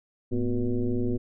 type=tone with frequency modulation; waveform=sine; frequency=130 Hz; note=C3; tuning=11 cents flat; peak=-23 dBFS; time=0.31-1.18 s; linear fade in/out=20 ms; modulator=118 Hz; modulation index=2.3; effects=none